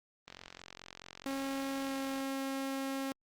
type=click train; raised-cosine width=0.2 ms; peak=-29 dBFS; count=87; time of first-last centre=0.28-2.204 s; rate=44.7 Hz
type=tone with pitch glide; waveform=sawtooth; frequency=272 to 270.3 Hz; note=C#4 to C#4; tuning=-33 to -44 cents; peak=-31 dBFS; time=1.26-3.12 s; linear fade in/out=0 ms; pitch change=-11 cents; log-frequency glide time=1.86-1.92 s
effects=Opus 32 kbps